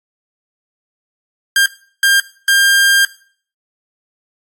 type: tone bursts at uneven times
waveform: sawtooth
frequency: 1600 Hz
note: G6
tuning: 35 cents sharp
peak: -5 dBFS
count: 3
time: 1.56-1.66 / 2.03-2.2 / 2.48-3.05 s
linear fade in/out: 2 ms
effects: noise-tail reverb RT60 0.5 s tail -19 dB re dry + AAC 64 kbps